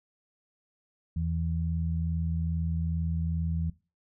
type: tone pair together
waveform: sine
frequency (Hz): 82.41 / 164.82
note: E2 / E3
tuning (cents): 0 / 0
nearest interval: octave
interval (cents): 1200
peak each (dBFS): -29 / -31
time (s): 1.16-3.7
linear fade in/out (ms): 5
effects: noise-tail reverb RT60 0.3 s tail -19 dB re dry